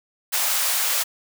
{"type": "high-pass noise", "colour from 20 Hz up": "white", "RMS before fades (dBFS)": -22, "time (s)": [0.32, 1.04], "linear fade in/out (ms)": 20, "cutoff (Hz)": 600, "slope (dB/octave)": 24, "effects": []}